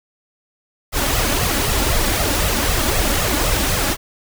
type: noise with flanger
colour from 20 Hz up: pink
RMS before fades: -18 dBFS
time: 0.92-3.97 s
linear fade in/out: 50 ms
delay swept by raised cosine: 1.5 to 3.6 ms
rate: 3.9 Hz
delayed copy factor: +0.65
effects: none